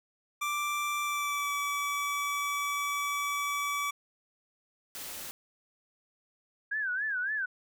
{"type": "tone with pitch glide", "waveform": "25% pulse", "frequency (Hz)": [1174.7, 1146.5], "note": ["D6", "D6"], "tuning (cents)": [0, -42], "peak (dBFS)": -26, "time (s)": [0.41, 3.91], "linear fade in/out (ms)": 10, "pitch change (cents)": -42, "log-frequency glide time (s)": [1.03, 1.52]}
{"type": "noise", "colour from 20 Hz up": "white", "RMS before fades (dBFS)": -41, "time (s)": [4.95, 5.31], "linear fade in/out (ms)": 0}
{"type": "tone with vibrato", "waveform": "sine", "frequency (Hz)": 1600, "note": "G6", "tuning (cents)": 35, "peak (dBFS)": -29, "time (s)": [6.71, 7.46], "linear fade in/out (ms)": 10, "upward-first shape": "sine", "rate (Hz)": 3.6, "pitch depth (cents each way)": 160}
{"effects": []}